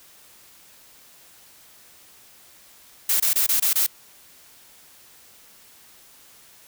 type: noise bursts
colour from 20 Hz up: blue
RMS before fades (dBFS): -20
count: 6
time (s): 3.09-3.865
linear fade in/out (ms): 5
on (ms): 110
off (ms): 23
effects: white hiss -51 dBFS RMS until 6.67 s